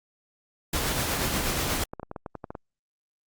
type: noise with tremolo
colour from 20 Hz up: pink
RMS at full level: -26 dBFS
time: 0.73-1.84 s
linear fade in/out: 5 ms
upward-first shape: triangle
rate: 8.3 Hz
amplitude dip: 35%
type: clicks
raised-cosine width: 1 ms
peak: -21 dBFS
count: 11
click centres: 1.754 / 1.935 / 1.997 / 2.031 / 2.114 / 2.162 / 2.262 / 2.353 / 2.442 / 2.505 / 2.552 s
effects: Opus 48 kbps